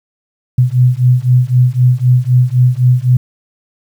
sine beating tone pair, 123.47 / 127.37 Hz, B2 / C3, 0 / -46 cents, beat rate 3.9 Hz, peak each -10 dBFS, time 0.58-3.17 s, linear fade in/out 5 ms, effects 7-bit

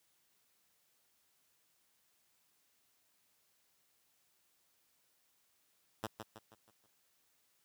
5% pulse tone with echo, 110 Hz, A2, in tune, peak -25 dBFS, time 6.03-6.07 s, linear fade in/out 10 ms, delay 160 ms, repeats 5, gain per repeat -7 dB, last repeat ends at 6.87 s, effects white hiss -75 dBFS RMS until 7.64 s + high-pass 60 Hz 12 dB/octave

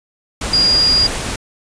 sine tone in noise, 4839 Hz, D#8, 49 cents flat, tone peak -10 dBFS, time 0.53-1.07 s, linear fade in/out 5 ms, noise pink, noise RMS -22 dBFS, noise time 0.41-1.36 s, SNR +9 dB, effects resampled to 22050 Hz

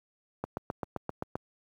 click train, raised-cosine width 1 ms, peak -18 dBFS, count 8, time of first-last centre 0.44-1.355 s, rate 7.65 Hz, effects high-pass 80 Hz 12 dB/octave + 10-bit

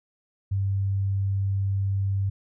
sine tone, 98 Hz, G2, in tune, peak -22 dBFS, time 0.51-2.3 s, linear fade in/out 10 ms, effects none

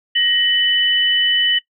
sine tone pair together, 1885.5 / 2993 Hz, A#6 / F#7, +19 / +19 cents, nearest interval minor sixth, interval 800 cents, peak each -20 / -14 dBFS, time 0.15-1.59 s, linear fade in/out 10 ms, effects noise-tail reverb RT60 0.1 s tail -18 dB re dry

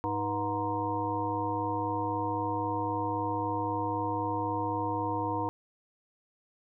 harmonic tone with a mistuned harmonic, 103.83 Hz, G#2, in tune, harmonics 1 / 3 / 5 / 7 / 9 / 10, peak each -37 / -35 / -37 / -39 / -32 / -39 dBFS, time 0.04-5.49 s, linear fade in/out 0 ms, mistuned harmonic 5, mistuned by -110 cents, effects none

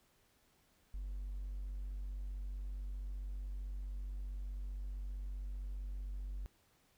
triangle tone with hard clipping, 47.7 Hz, G1, 47 cents flat, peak -40 dBFS, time 0.94-6.46 s, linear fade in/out 0 ms, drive 4 dB, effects pink hiss -72 dBFS RMS until 6.97 s

